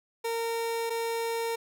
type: tone pair in turn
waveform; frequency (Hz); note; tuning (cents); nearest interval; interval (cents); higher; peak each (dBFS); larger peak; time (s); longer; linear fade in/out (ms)
30% pulse; 460 / 460; A#4 / A#4; -23 / -23; unison; 0; neither; -26; neither; 0.24-0.9 / 0.9-1.56; neither; 10
effects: none